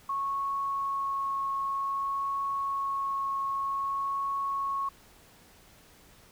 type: tone with vibrato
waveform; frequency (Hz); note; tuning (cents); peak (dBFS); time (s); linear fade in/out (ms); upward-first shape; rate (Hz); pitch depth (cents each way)
sine; 1100; C#6; -14; -28; 0.09-4.89; 5; triangle; 0.53; 8
effects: pink hiss -57 dBFS RMS until 6.31 s